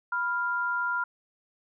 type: tone pair together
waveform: sine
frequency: 984.9 / 1396.9 Hz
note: B5 / F6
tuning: -5 / 0 cents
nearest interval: tritone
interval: 605 cents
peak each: -31 / -27 dBFS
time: 0.12-1.04 s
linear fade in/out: 5 ms
effects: none